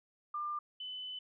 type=tone pair in turn; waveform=sine; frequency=1196 / 3014 Hz; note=D6 / F#7; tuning=+31 / +31 cents; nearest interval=octave + major third; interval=1600 cents; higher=second; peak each=-35 / -40 dBFS; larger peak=first; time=0.34-0.59 / 0.8-1.19 s; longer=second; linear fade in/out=5 ms; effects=none